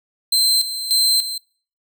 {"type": "tone with tremolo", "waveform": "sawtooth", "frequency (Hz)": 4110, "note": "C8", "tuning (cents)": -32, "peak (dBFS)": -11, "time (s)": [0.32, 1.38], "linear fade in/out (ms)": 5, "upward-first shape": "square", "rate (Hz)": 1.7, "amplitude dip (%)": 70, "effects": ["noise-tail reverb RT60 0.5 s tail -26 dB re dry"]}